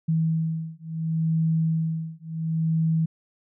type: beating tone pair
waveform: sine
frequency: 161.1 / 161.81 Hz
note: E3 / E3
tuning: -39 / -32 cents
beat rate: 0.71 Hz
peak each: -25 dBFS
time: 0.08-3.06 s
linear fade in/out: 10 ms
effects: none